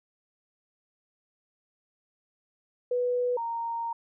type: tone pair in turn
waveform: sine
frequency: 492.5 / 926.8 Hz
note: B4 / A#5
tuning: -5 / -10 cents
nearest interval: major seventh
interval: 1095 cents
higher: second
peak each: -24 / -29 dBFS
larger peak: first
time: 2.91-3.37 / 3.37-3.93 s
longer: second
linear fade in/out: 5 ms
effects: none